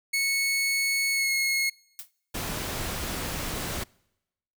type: tone with pitch glide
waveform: sawtooth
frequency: 2204 to 2169 Hz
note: C#7 to C#7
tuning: -11 to -38 cents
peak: -20 dBFS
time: 0.13-1.7 s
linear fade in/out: 10 ms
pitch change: -27 cents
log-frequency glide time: 1.12-1.31 s
type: noise with exponential decay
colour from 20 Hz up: blue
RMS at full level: -34 dBFS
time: 1.99-2.11 s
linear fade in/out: 0 ms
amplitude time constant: 25 ms
type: noise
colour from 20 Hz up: pink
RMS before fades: -32 dBFS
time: 2.34-3.84 s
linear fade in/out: 10 ms
effects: noise-tail reverb RT60 0.9 s tail -26 dB re dry